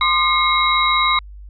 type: tone cluster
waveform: sine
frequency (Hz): 1046 / 1212 / 2148 / 3849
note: C6 / D#6 / C7 / B7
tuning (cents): -1 / -46 / +45 / -45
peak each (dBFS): -19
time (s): 0.01-1.19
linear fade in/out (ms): 2
effects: added 50 Hz sine -34 dBFS peak until 1.49 s